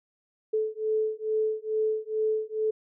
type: beating tone pair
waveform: sine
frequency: 433.6 / 435.9 Hz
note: A4 / A4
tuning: -25 / -16 cents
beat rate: 2.3 Hz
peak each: -28 dBFS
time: 0.53-2.71 s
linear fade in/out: 10 ms
effects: none